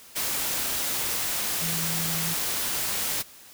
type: tone in noise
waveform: sine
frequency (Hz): 164.81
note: E3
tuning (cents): 0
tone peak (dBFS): -32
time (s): 1.61-2.35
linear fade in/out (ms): 20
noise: white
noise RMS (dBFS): -28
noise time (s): 0.15-3.23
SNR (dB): -7
effects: white hiss -49 dBFS RMS until 3.53 s